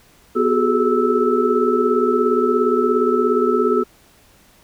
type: tone cluster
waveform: sine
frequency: 247.2 / 369.8 / 409.5 / 426.7 / 1311 Hz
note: B3 / F#4 / G#4 / G#4 / E6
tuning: +2 / -1 / -24 / +47 / -10 cents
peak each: -21 / -19 / -22 / -19 / -22 dBFS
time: 0.35-3.84 s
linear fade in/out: 20 ms
effects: pink hiss -52 dBFS RMS until 4.63 s